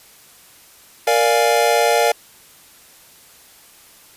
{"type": "chord", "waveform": "square", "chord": "Bb dominant seventh", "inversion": "none", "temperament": "equal", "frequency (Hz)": [466.2, 587.3, 698.5, 830.6], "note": ["Bb4", "D5", "F5", "Ab5"], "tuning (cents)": [0, 0, 0, 0], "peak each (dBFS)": [-19, -20, -19, -21], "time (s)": [1.07, 2.12], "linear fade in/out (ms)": 5, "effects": ["white hiss -47 dBFS RMS until 4.16 s", "resampled to 32000 Hz"]}